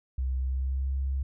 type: tone with pitch glide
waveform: sine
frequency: 64.7 to 67.25 Hz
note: C2 to C2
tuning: -19 to +48 cents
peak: -26 dBFS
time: 0.18-1.23 s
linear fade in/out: 5 ms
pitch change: +67 cents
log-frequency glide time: 0.38-0.94 s
effects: none